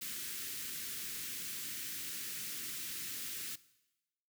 white band-stop noise, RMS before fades -42 dBFS, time 0.01-3.56 s, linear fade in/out 10 ms, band 380 to 1500 Hz, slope 24 dB/octave, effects noise-tail reverb RT60 1.0 s tail -19 dB re dry + high-pass 100 Hz 12 dB/octave

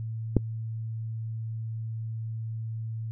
click, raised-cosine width 3 ms, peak -7 dBFS, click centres 0.367 s, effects noise-tail reverb RT60 0.1 s tail -24 dB re dry + added 112 Hz sine -31 dBFS peak until 3.11 s

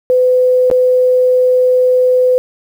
sine tone with dropouts, 505 Hz, B4, 39 cents sharp, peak -7 dBFS, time 0.1-2.38 s, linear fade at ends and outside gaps 0 ms, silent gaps 0.701-0.713 s, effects 7-bit

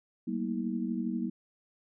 sine tone cluster, 192.3 / 224.8 / 237.2 / 320.2 Hz, G3 / A3 / A#3 / D#4, -33 / +37 / +30 / +50 cents, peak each -35 / -40 / -33 / -37 dBFS, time 0.27-1.3 s, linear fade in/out 10 ms, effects none

